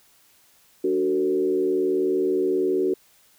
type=tone with frequency modulation; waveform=sine; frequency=373 Hz; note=F#4; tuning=14 cents sharp; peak=-19 dBFS; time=0.84-2.94 s; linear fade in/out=5 ms; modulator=78.8 Hz; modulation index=0.86; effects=white hiss -58 dBFS RMS until 3.38 s